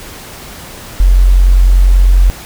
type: tone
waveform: sine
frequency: 45.08 Hz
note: F#1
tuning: 44 cents flat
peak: -3 dBFS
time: 1-2.3 s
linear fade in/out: 0 ms
effects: pink hiss -30 dBFS RMS until 2.45 s